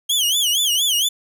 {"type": "tone with vibrato", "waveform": "sawtooth", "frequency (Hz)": 3159, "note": "G7", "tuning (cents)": 13, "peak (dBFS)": -13, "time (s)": [0.09, 1.09], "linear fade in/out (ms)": 10, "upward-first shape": "sine", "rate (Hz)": 4.3, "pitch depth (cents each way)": 180, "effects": []}